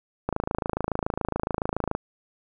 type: click train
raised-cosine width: 1 ms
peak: -11 dBFS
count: 46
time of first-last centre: 0.29-1.951 s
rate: 27.1 Hz
effects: none